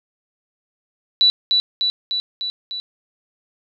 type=tone with echo; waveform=sine; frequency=3951 Hz; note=B7; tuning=in tune; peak=-10 dBFS; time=1.21-1.3 s; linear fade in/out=0 ms; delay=300 ms; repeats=5; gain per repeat=-3 dB; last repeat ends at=2.8 s; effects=none